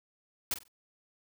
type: noise with echo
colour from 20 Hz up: white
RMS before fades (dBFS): -31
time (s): 0.51-0.54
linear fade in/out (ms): 2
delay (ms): 47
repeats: 3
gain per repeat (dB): -12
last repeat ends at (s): 0.681
effects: none